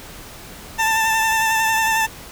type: tone with vibrato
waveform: 20% pulse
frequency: 889 Hz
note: A5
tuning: 18 cents sharp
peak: -11 dBFS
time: 0.78-2.07 s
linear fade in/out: 20 ms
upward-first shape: triangle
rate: 11 Hz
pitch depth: 27 cents each way
effects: pink hiss -38 dBFS RMS until 2.31 s